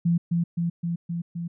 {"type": "tone with echo", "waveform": "sine", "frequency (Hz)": 170.2, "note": "F3", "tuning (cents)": -44, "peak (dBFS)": -18, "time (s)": [0.05, 0.18], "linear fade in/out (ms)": 10, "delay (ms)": 260, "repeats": 5, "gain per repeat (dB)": -2, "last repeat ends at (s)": 1.48, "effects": []}